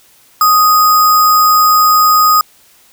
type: tone with sample-and-hold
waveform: sine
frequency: 1244.5 Hz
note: D#6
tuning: in tune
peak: -5 dBFS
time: 0.41-2.41 s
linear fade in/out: 2 ms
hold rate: 6300 Hz
effects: white hiss -47 dBFS RMS until 2.92 s